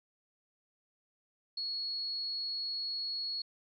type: tone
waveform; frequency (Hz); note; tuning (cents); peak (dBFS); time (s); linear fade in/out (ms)
sine; 4344; C#8; -36; -34; 1.57-3.42; 5
effects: none